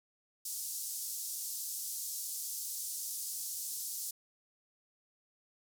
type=band-pass noise; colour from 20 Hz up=white; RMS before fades=-40 dBFS; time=0.45-4.11 s; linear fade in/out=5 ms; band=5200 to 14000 Hz; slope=24 dB/octave; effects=none

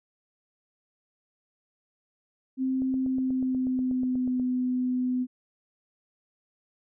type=tone with pitch glide; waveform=sine; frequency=261.6 to 252.1 Hz; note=C4 to B3; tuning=0 to +36 cents; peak=-24 dBFS; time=2.57-5.27 s; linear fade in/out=50 ms; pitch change=-64 cents; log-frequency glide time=2.97-4.39 s
type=click train; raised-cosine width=2 ms; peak=-29 dBFS; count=14; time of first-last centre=2.82-4.398 s; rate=8.24 Hz
effects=none

